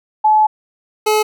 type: tone pair in turn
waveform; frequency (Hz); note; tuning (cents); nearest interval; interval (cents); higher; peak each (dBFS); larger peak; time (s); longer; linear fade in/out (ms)
sine / 25% pulse; 859 / 428.3; A5 / A4; -42 / -47; octave; 1205; first; -8; neither; 0.24-0.47 / 1.06-1.23; first; 10
effects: none